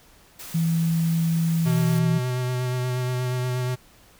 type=noise; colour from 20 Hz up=white; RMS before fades=-39 dBFS; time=0.39-1.99 s; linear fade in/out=5 ms
type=tone; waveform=sine; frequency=164.81 Hz; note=E3; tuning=in tune; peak=-19 dBFS; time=0.54-2.19 s; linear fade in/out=10 ms
type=tone with vibrato; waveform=square; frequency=125.9 Hz; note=B2; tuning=34 cents sharp; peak=-24 dBFS; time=1.65-3.76 s; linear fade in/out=20 ms; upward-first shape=sine; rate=8.4 Hz; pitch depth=17 cents each way
effects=pink hiss -54 dBFS RMS until 4.19 s